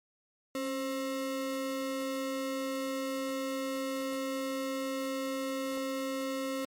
square ring-modulated tone, 400 Hz, G4, 35 cents sharp, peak -30 dBFS, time 0.55-6.65 s, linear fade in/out 2 ms, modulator 128 Hz, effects MP3 64 kbps

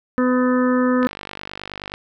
harmonic tone, 251.8 Hz, B3, 34 cents sharp, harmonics 1 / 2 / 4 / 5 / 6 / 7, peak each -16 / -21 / -29 / -26 / -33 / -30 dBFS, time 0.18-1.07 s, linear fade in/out 0 ms
click train, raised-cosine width 0.3 ms, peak -14 dBFS, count 46, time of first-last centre 1.03-1.939 s, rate 49.5 Hz
effects none

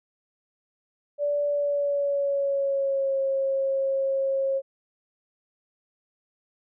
sine tone with pitch glide, 580 to 541.2 Hz, D5 to C#5, -22 to -42 cents, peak -22 dBFS, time 1.18-4.62 s, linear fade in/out 50 ms, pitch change -120 cents, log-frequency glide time 1.46-3.18 s, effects none

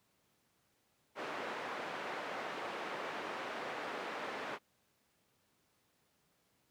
pink band-pass noise, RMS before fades -42 dBFS, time 1.15-4.59 s, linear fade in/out 50 ms, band 430 to 2100 Hz, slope 12 dB/octave, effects pink hiss -75 dBFS RMS until 6.7 s + high-pass 100 Hz 12 dB/octave

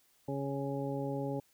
harmonic tone, 138.59 Hz, C#3, in tune, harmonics 1 / 2 / 3 / 4 / 6, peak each -38 / -38 / -40 / -40 / -44 dBFS, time 0.28-1.4 s, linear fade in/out 5 ms, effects white hiss -69 dBFS RMS until 1.53 s

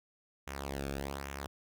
sawtooth tone with flanger, 69.3 Hz, C#2, in tune, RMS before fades -40 dBFS, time 0.47-1.47 s, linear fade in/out 5 ms, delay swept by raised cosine 0.22 to 1.02 ms, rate 1.2 Hz, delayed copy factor -0.7, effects none

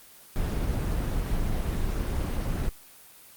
brown noise, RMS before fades -27 dBFS, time 0.36-2.69 s, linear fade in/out 0 ms, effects white hiss -51 dBFS RMS until 3.36 s + Opus 24 kbps

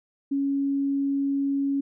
sine tone, 277.6 Hz, C#4, 3 cents sharp, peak -22 dBFS, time 0.31-1.81 s, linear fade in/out 10 ms, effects none

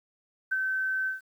sine tone with ADSR envelope, 1537 Hz, G6, 35 cents flat, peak -23 dBFS, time 0.51-1.21 s, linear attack 14 ms, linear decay 31 ms, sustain -3 dB, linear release 140 ms, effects 10-bit

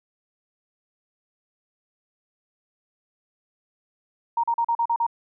sine tone bursts, 932.3 Hz, A#5, in tune, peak -19 dBFS, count 7, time 4.37-5.066 s, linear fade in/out 5 ms, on 66 ms, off 39 ms, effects none

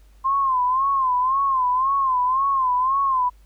sine tone with vibrato, 1048 Hz, C6, 2 cents sharp, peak -17 dBFS, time 0.24-3.3 s, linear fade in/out 20 ms, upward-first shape sine, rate 1.9 Hz, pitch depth 100 cents each way, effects added 50 Hz sine -48 dBFS peak until 3.45 s + pink hiss -62 dBFS RMS until 3.45 s

